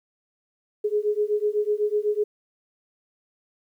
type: beating tone pair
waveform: sine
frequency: 415.3 / 423.3 Hz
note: G#4 / G#4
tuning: 0 / +33 cents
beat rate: 8 Hz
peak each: -24 / -24 dBFS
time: 0.84-2.24 s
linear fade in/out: 10 ms
effects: 10-bit